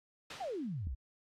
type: noise with exponential decay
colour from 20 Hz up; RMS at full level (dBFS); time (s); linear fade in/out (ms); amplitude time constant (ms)
white; -39; 0.3-0.86; 5; 120
type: exponential sweep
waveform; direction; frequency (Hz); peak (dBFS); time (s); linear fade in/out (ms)
sine; down; 833 to 55; -36; 0.4-0.95; 10
type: click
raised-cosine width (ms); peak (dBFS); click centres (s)
5; -33; 0.871
effects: low-pass 4000 Hz 12 dB/octave + AAC 48 kbps